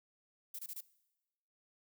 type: noise bursts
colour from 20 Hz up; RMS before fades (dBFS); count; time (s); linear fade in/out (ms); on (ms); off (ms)
violet; -44; 4; 0.54-0.808; 5; 49; 24
effects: noise-tail reverb RT60 1.0 s tail -20 dB re dry